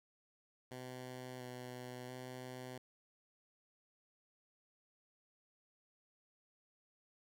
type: tone with pitch steps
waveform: 10% pulse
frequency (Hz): 127 / 125.1 / 127.1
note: B2 / B2 / C3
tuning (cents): +49 / +23 / -50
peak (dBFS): -38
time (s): 0.71-2.78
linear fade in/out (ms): 5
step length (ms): 690
effects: none